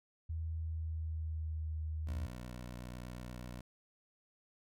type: tone with pitch glide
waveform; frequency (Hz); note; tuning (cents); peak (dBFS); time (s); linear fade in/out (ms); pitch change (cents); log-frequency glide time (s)
sine; 80.7 to 78.31; E2 to D#2; -36 to +12; -36; 0.29-2.27; 10; -52; 0.52-1.78
type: tone with vibrato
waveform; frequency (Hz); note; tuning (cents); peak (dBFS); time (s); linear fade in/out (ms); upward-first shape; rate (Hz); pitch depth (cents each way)
15% pulse; 61.2; B1; -15; -38; 2.07-3.61; 5; sine; 8.2; 26
effects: none